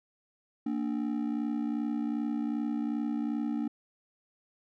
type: ring-modulated tone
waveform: triangle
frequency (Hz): 261.6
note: C4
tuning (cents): 0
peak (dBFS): -24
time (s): 0.66-3.68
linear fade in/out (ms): 5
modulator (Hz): 31.3
effects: none